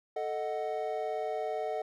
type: chord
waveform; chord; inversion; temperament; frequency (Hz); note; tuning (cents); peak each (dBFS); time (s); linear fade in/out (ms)
triangle; D# diminished; second; equal; 440 / 622.3 / 740; A4 / D#5 / F#5; 0 / 0 / 0; -34; 0.16-1.82; 5
effects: none